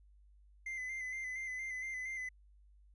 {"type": "tone with vibrato", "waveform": "triangle", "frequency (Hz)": 2053, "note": "C7", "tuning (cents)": -33, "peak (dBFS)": -37, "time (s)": [0.66, 2.29], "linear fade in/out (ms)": 5, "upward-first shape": "square", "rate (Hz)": 4.3, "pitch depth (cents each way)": 34, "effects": ["added 50 Hz sine -60 dBFS peak until 2.94 s", "resampled to 24000 Hz"]}